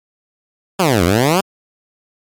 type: exponential two-way sweep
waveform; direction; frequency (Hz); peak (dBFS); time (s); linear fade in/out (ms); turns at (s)
10% pulse; down then up; 203 to 82.41 to 203; -3; 0.79-1.41; 10; 1.04
effects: MP3 96 kbps